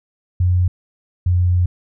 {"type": "tone pair in turn", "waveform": "sine", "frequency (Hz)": [90, 89.22], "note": ["F#2", "F2"], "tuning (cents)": [-47, 38], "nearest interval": "unison", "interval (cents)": 15, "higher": "first", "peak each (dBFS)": -12, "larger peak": "neither", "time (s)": [[0.4, 0.68], [1.26, 1.66]], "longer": "second", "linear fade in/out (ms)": 5, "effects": []}